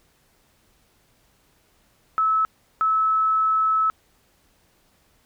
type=tone bursts at uneven times; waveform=sine; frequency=1300 Hz; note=E6; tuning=24 cents flat; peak=-17 dBFS; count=2; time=2.18-2.45 / 2.81-3.9 s; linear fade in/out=0 ms; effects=pink hiss -62 dBFS RMS until 5.25 s